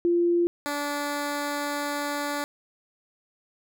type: tone pair in turn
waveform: sine / 10% pulse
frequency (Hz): 345.5 / 289.5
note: F4 / D4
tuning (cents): -19 / -25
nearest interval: minor third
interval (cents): 306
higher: first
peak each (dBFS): -19 / -19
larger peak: neither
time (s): 0.05-0.47 / 0.66-2.44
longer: second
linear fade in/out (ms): 0
effects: none